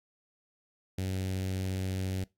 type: tone with notch filter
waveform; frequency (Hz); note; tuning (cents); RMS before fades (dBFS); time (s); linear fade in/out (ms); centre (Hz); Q
sawtooth; 94.3; F#2; +33; -33; 0.98-2.24; 5; 1100; 0.69
effects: noise-tail reverb RT60 0.2 s tail -22 dB re dry + AAC 64 kbps